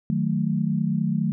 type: chord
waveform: sine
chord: D# diminished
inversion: none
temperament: equal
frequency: 155.56 / 185 / 220 Hz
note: D#3 / F#3 / A3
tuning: 0 / 0 / 0 cents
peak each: -25 dBFS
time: 0.1-1.32 s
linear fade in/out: 0 ms
effects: none